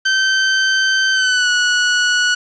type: tone with pitch glide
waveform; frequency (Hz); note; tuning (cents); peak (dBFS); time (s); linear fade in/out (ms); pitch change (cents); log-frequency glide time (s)
sawtooth; 1547 to 1467.8; G6 to F#6; -23 to -14; -9; 0.05-2.35; 10; -91; 1.13-1.49
effects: resampled to 16000 Hz + 7-bit